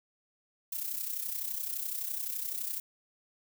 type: noise with amplitude modulation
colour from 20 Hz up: violet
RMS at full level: -33 dBFS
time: 0.72-2.8 s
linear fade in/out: 5 ms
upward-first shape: sine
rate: 31.8 Hz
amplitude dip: 65%
effects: none